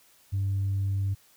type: tone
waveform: sine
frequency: 98 Hz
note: G2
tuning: in tune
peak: -23 dBFS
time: 0.32-1.15 s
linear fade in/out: 20 ms
effects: tanh soft clip ceiling -22 dBFS + white hiss -60 dBFS RMS until 1.36 s